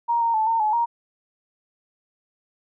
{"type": "tone with pitch steps", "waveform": "sine", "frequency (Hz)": [939, 925, 873, 911, 854, 938], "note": ["A#5", "A#5", "A5", "A#5", "G#5", "A#5"], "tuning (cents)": [12, -14, -14, -40, 48, 11], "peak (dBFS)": -18, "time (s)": [0.08, 0.86], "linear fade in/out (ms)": 20, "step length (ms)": 130, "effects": []}